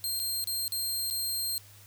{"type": "tone with dropouts", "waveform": "15% pulse", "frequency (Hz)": 4190, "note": "C8", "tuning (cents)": 2, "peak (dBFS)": -23, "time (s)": [0.04, 1.58], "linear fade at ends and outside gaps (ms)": 0, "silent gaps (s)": [[0.193, 0.199], [0.441, 0.473], [0.68, 0.721], [1.101, 1.109]], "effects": ["added 100 Hz sine -54 dBFS peak until 1.86 s", "white hiss -55 dBFS RMS until 1.86 s"]}